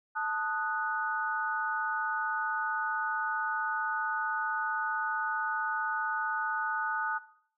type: chord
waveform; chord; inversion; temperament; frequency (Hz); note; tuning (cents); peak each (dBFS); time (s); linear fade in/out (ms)
sine; D# diminished; second; equal; 880 / 1244.5 / 1480; A5 / D#6 / F#6; 0 / 0 / 0; -34 / -35 / -33; 0.15-7.19; 20
effects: noise-tail reverb RT60 0.6 s tail -17 dB re dry